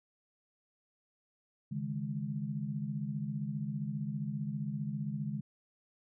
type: chord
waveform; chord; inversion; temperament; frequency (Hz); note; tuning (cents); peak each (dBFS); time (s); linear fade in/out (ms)
sine; C# suspended second; none; equal with one note detuned; 140.44 / 155.56 / 207.7; C#3 / D#3 / G#3; +23 / 0 / 0; -38 / -39 / -38; 1.71-5.41; 10
effects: none